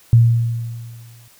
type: tone with exponential decay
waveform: sine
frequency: 116.54 Hz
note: A#2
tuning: in tune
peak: -5 dBFS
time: 0.13-1.28 s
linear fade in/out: 0 ms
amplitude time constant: 250 ms
effects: white hiss -50 dBFS RMS until 1.39 s